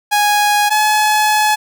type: tone pair in turn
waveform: sawtooth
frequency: 829 / 851.3 Hz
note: G#5 / G#5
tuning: -3 / +43 cents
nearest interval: unison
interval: 46 cents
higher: second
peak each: -7 dBFS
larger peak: neither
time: 0.11-0.7 / 0.7-1.56 s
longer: second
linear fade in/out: 20 ms
effects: none